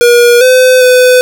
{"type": "tone with pitch steps", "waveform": "square", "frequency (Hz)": [479, 510, 503], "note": ["A#4", "C5", "B4"], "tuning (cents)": [47, -44, 32], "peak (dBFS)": -3, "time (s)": [0.01, 1.21], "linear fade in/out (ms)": 0, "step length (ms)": 400, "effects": []}